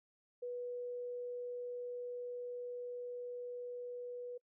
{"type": "tone with level ramp", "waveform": "sine", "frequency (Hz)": 489.3, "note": "B4", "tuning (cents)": -16, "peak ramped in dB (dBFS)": [-39, -42], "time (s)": [0.42, 4.38], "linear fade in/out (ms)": 10, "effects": ["noise-tail reverb RT60 0.1 s tail -25 dB re dry"]}